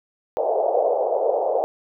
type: band-pass noise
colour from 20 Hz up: pink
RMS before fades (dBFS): -21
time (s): 0.37-1.64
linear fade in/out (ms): 0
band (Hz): 460 to 750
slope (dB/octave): 48
effects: none